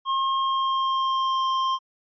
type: tone with pitch glide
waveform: square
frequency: 1072 to 1054.8 Hz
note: C6 to C6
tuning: +42 to +14 cents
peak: -22 dBFS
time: 0.05-1.79 s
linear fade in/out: 50 ms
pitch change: -28 cents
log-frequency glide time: 0.39-1.48 s
effects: resampled to 11025 Hz